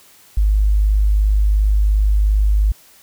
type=tone; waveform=sine; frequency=51.4 Hz; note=G#1; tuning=17 cents flat; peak=-11 dBFS; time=0.37-2.72 s; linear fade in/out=5 ms; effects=white hiss -48 dBFS RMS until 3.02 s